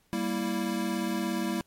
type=chord; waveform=square; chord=E diminished; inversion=first; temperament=equal; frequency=196 / 233.1 / 329.6 Hz; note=G3 / Bb3 / E4; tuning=0 / 0 / 0 cents; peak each=-33 dBFS; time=0.13-1.61 s; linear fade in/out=0 ms; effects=pink hiss -68 dBFS RMS until 1.66 s + MP3 64 kbps